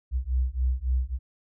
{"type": "beating tone pair", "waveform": "sine", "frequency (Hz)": [61.74, 65.34], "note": ["B1", "C2"], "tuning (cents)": [0, -2], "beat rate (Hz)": 3.6, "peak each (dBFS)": -26, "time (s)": [0.11, 1.19], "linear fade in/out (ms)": 50, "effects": []}